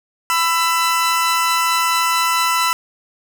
sawtooth tone pair together, 999 / 1333.5 Hz, B5 / E6, +20 / +20 cents, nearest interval perfect fourth, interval 500 cents, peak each -14 dBFS, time 0.3-2.73 s, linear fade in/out 0 ms, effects none

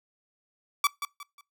sawtooth tone with echo, 1150 Hz, D6, 37 cents flat, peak -16 dBFS, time 0.84-0.87 s, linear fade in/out 2 ms, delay 180 ms, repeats 3, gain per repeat -10 dB, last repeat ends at 1.41 s, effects noise-tail reverb RT60 0.2 s tail -22 dB re dry

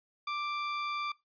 sawtooth tone, 1177 Hz, D6, 3 cents sharp, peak -29 dBFS, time 0.27-1.12 s, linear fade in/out 5 ms, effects noise-tail reverb RT60 0.2 s tail -20 dB re dry + resampled to 11025 Hz

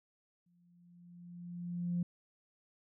sine tone with exponential growth, 174.61 Hz, F3, in tune, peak -29 dBFS, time 0.46-2.03 s, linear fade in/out 5 ms, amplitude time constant 340 ms, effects tanh soft clip ceiling -26 dBFS

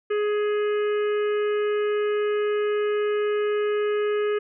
harmonic tone, 418.1 Hz, G#4, 12 cents sharp, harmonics 1 / 3 / 4 / 5 / 6 / 7, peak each -21 / -34 / -37 / -41 / -43 / -43 dBFS, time 0.1-4.39 s, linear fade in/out 10 ms, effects none

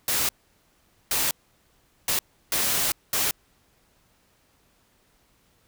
white noise bursts at uneven times, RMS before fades -24 dBFS, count 5, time 0.08-0.29 / 1.11-1.31 / 2.08-2.19 / 2.52-2.92 / 3.13-3.31 s, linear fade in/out 2 ms, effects pink hiss -64 dBFS RMS until 5.67 s

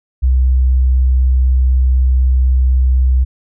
sine tone, 64 Hz, C2, 38 cents flat, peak -8 dBFS, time 0.22-3.25 s, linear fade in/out 20 ms, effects none

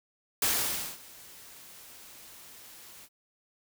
white noise with ADSR envelope, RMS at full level -26 dBFS, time 0.42-3.09 s, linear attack 3 ms, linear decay 550 ms, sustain -24 dB, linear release 53 ms, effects none

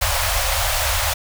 pink band-stop noise, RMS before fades -20 dBFS, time 0.01-1.14 s, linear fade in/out 10 ms, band 100 to 530 Hz, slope 96 dB/octave, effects none

